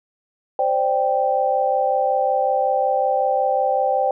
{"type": "chord", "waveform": "sine", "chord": "C suspended second", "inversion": "none", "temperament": "just", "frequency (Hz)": [523.3, 588.7, 784.9], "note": ["C5", "D5", "G5"], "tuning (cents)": [0, 4, 2], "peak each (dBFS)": [-21, -23, -19], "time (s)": [0.59, 4.11], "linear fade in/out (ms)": 2, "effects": []}